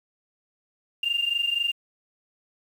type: tone pair together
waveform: sine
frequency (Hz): 2792 / 2816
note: F7 / F7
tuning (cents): -1 / +14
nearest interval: unison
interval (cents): 15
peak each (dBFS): -24 / -26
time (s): 1.03-1.72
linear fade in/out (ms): 5
effects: tanh soft clip ceiling -16 dBFS + 8-bit